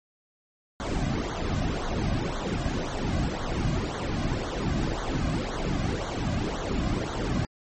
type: noise with flanger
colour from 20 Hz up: brown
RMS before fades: -28 dBFS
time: 0.8-7.45 s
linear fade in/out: 0 ms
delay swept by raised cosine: 0.38 to 2.28 ms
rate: 1.9 Hz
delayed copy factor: -0.75
effects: MP3 32 kbps